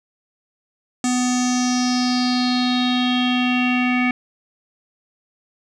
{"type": "tone with low-pass filter sweep", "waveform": "square", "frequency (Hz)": 249.3, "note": "B3", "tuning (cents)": 16, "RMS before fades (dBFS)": -19, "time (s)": [1.04, 4.11], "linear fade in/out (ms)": 2, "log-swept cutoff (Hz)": [7500, 2300], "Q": 6.1, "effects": []}